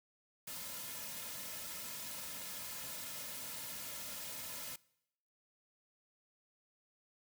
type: noise with comb filter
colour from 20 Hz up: white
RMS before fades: -45 dBFS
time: 0.47-4.76 s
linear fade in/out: 5 ms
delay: 2.6 ms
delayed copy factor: -0.7
effects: noise-tail reverb RT60 0.8 s tail -23 dB re dry